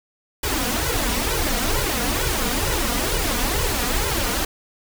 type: noise with flanger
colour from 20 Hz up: pink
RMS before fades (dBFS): -22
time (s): 0.43-4.45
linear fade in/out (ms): 5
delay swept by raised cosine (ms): 2 to 4.2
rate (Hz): 2.2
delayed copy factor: +0.85
effects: none